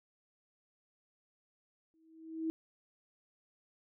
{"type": "tone with exponential growth", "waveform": "sine", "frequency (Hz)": 322.1, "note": "E4", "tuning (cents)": -40, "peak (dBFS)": -30, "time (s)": [1.94, 2.5], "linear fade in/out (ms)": 0, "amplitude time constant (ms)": 120, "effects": []}